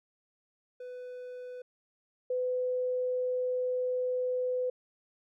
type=tone pair in turn; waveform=triangle / sine; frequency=498.5 / 503.1 Hz; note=B4 / B4; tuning=+16 / +32 cents; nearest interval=unison; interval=16 cents; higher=second; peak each=-38 / -28 dBFS; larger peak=second; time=0.8-1.62 / 2.3-4.7 s; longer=second; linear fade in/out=5 ms; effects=none